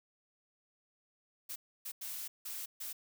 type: noise bursts at uneven times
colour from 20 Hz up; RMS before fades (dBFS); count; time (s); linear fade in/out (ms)
blue; -42; 5; 1.49-1.56 / 1.85-1.92 / 2.01-2.28 / 2.45-2.66 / 2.8-2.93; 10
effects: none